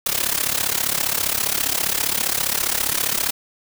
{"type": "noise with amplitude modulation", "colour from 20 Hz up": "white", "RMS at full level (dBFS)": -18, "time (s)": [0.06, 3.31], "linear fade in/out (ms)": 5, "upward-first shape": "sine", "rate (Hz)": 35, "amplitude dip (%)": 85, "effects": []}